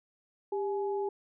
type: tone pair together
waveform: sine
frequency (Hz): 397.8 / 843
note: G4 / G#5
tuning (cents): +25 / +26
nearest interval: octave + minor second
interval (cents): 1301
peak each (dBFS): -30 / -37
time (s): 0.52-1.09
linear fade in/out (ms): 5
effects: none